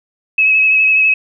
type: tone with vibrato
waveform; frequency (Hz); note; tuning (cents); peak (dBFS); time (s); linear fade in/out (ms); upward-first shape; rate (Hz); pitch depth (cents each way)
sine; 2571; E7; -44; -8; 0.38-1.14; 5; triangle; 12; 28
effects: none